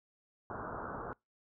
white low-pass noise, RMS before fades -42 dBFS, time 0.5-1.13 s, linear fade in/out 0 ms, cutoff 1500 Hz, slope 96 dB/octave, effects noise-tail reverb RT60 0.2 s tail -25 dB re dry

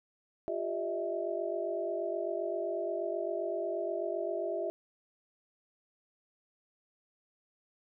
sine tone cluster, 351.5 / 398.4 / 608 / 656 Hz, F4 / G4 / D#5 / E5, +11 / +28 / -40 / -9 cents, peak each -38 / -38 / -39 / -35 dBFS, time 0.48-4.7 s, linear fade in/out 0 ms, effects none

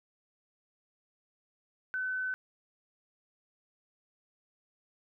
sine tone, 1514 Hz, F#6, 39 cents sharp, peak -31 dBFS, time 1.94-2.34 s, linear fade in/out 0 ms, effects none

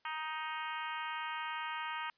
harmonic tone, 312.5 Hz, D#4, 8 cents sharp, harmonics 3 / 4 / 5 / 6 / 7 / 8 / 9 / 10, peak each -41 / -43 / -45 / -47 / -48 / -49 / -50 / -51 dBFS, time 0.05-2.1 s, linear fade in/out 2 ms, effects white hiss -74 dBFS RMS until 2.17 s + resampled to 11025 Hz

